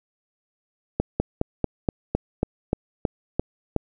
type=slowing click train; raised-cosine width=2 ms; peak=-7 dBFS; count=11; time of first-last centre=1-3.763 s; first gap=200 ms; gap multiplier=1.07; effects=none